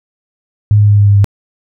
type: tone with pitch steps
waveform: sine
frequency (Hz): 104.6 / 103.76 / 102.92 / 102.09 / 101.27 / 100.46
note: G#2 / G#2 / G#2 / G#2 / G#2 / G2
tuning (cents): +13 / -1 / -15 / -29 / -43 / +43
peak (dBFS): -4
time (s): 0.71-1.244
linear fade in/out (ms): 0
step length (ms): 89
effects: none